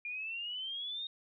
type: exponential sweep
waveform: sine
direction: up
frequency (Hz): 2400 to 3729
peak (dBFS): -37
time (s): 0.05-1.07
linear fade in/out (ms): 2
effects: none